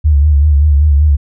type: tone with vibrato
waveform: sine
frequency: 73.42 Hz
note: D2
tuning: in tune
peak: -5 dBFS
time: 0.04-1.17 s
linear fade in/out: 20 ms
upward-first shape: sine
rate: 5.2 Hz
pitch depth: 79 cents each way
effects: none